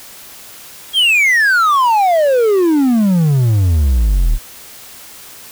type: exponential sweep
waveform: triangle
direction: down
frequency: 3322 to 34.88 Hz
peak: -7 dBFS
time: 0.93-4.39 s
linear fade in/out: 50 ms
effects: white hiss -36 dBFS RMS until 5.51 s